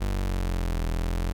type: exponential two-way sweep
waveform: 35% pulse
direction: down then up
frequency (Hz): 48.99 to 41.14 to 44.36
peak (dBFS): -23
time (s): 0-1.33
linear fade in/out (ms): 20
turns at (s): 0.88
effects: none